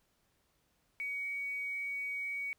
sine tone with quantisation, 2251 Hz, C#7, 26 cents sharp, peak -35 dBFS, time 1-2.53 s, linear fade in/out 0 ms, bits 10, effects pink hiss -75 dBFS RMS until 2.58 s

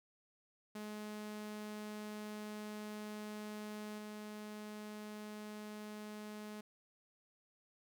sawtooth tone with level steps, 211.4 Hz, G#3, 31 cents sharp, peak -40 / -42 dBFS, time 0.75-6.61 s, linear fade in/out 5 ms, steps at 3.98 s, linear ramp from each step 5 ms, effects none

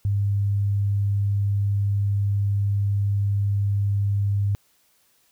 sine tone, 100.7 Hz, G2, 47 cents sharp, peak -19 dBFS, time 0.05-4.55 s, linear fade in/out 0 ms, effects white hiss -63 dBFS RMS until 5.31 s

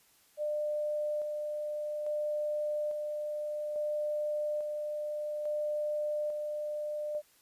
sine tone with tremolo, 599 Hz, D5, 34 cents sharp, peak -30 dBFS, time 0.37-7.22 s, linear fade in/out 50 ms, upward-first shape square, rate 0.59 Hz, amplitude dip 30%, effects white hiss -65 dBFS RMS until 7.41 s + resampled to 32000 Hz

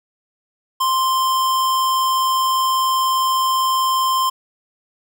square tone, 1046.5 Hz, C6, in tune, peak -16 dBFS, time 0.8-4.3 s, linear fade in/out 10 ms, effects none

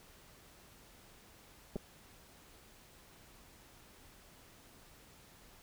clicks, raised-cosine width 2 ms, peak -26 dBFS, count 2, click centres 1.758 / 1.763 s, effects pink hiss -60 dBFS RMS until 5.62 s

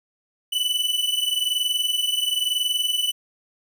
45% pulse tone pair together, 2972 / 2993 Hz, F#7 / F#7, +7 / +19 cents, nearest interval unison, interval 12 cents, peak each -24 / -23 dBFS, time 0.52-3.12 s, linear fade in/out 10 ms, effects none

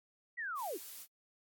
sine linear sweep, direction down, 1987 to 277.2 Hz, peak -37 dBFS, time 0.37-0.78 s, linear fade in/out 20 ms
blue noise, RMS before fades -48 dBFS, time 0.55-1.07 s, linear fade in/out 50 ms
effects AAC 64 kbps

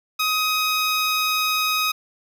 15% pulse tone, 1258 Hz, D#6, 19 cents sharp, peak -13 dBFS, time 0.19-1.92 s, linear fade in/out 10 ms, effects none

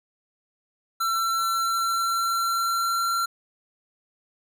square tone with pitch glide, 1347 to 1366.6 Hz, E6 to F6, +37 to -38 cents, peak -23 dBFS, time 1-3.26 s, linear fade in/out 10 ms, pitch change +25 cents, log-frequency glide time 1.19-3.09 s, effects none

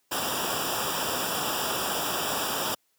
pink noise with comb filter, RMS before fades -29 dBFS, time 0.11-2.75 s, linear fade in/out 10 ms, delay 0.47 ms, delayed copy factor -0.9, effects white hiss -71 dBFS RMS until 2.98 s + high-pass 80 Hz 12 dB/octave

